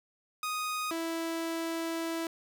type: tone pair in turn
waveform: sawtooth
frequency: 1244.5 / 329.6 Hz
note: D#6 / E4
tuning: 0 / 0 cents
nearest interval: octave + major seventh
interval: 2300 cents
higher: first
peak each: -28 dBFS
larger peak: neither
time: 0.43-0.91 / 0.91-2.27 s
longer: second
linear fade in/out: 2 ms
effects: none